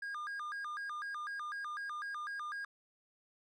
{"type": "tone with vibrato", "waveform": "triangle", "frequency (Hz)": 1402, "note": "F6", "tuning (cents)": 6, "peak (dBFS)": -37, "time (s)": [0.02, 2.65], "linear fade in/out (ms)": 5, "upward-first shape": "square", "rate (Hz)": 4, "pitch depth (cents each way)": 260, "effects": ["resampled to 24000 Hz"]}